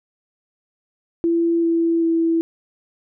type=tone with pitch steps; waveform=sine; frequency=336.2 / 333.1 / 330 Hz; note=E4 / E4 / E4; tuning=+34 / +18 / +2 cents; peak=-15 dBFS; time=1.24-2.41 s; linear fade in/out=0 ms; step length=390 ms; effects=none